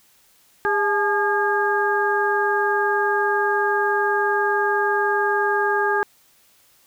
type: harmonic tone with a mistuned harmonic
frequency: 406.3 Hz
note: G#4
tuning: 38 cents flat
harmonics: 1 / 2 / 3 / 4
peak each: -22 / -23 / -26 / -22 dBFS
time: 0.65-6.03 s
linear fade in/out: 0 ms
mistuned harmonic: 2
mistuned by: +84 cents
effects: white hiss -57 dBFS RMS until 6.86 s